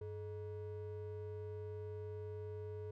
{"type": "ring-modulated tone", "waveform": "triangle", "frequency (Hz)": 261.6, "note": "C4", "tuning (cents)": 0, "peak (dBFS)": -38, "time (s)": [0.01, 2.91], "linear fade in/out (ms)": 5, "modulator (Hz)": 165, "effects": []}